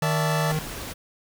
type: chord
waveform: 25% pulse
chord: D suspended second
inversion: none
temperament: equal with one note detuned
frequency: 579.9 / 659.3 / 880 Hz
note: D5 / E5 / A5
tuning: -22 / 0 / 0 cents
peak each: -26 dBFS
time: 0.02-0.52 s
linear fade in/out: 5 ms
type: tone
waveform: square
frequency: 155.1 Hz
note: D#3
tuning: 5 cents flat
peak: -24 dBFS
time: 0.02-0.59 s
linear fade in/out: 2 ms
type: noise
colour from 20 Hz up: pink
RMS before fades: -35 dBFS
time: 0.49-0.94 s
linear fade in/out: 20 ms
effects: none